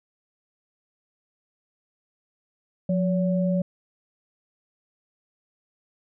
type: tone pair together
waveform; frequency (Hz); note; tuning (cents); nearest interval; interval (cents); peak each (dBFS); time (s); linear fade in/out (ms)
sine; 178.91 / 568; F3 / C#5; +42 / +42; octave + minor sixth; 2000; -21 / -27; 2.89-3.62; 5
effects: none